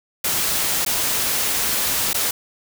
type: noise with dropouts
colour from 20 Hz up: white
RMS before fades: -21 dBFS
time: 0.24-2.31 s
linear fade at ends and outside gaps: 5 ms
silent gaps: 0.85-0.862 / 2.132-2.143 s
effects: none